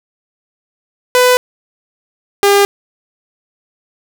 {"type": "tone pair in turn", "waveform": "sawtooth", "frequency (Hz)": [499.6, 402.3], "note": ["B4", "G4"], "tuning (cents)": [20, 45], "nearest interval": "major third", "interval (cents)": 375, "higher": "first", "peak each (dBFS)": -3, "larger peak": "neither", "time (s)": [[1.15, 1.37], [2.43, 2.65]], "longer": "neither", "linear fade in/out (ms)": 0, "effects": []}